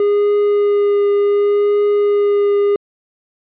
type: tone with vibrato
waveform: triangle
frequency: 409.1 Hz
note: G#4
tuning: 26 cents flat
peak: -9 dBFS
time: 0-2.76 s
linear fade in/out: 2 ms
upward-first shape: triangle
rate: 0.68 Hz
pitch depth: 14 cents each way
effects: resampled to 8000 Hz